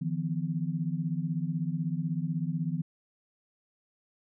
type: tone cluster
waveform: sine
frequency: 154.1 / 170.2 / 250.3 Hz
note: D#3 / F3 / B3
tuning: -16 / -44 / +23 cents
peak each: -32 / -31 / -38 dBFS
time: 0.01-2.82 s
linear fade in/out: 10 ms
effects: none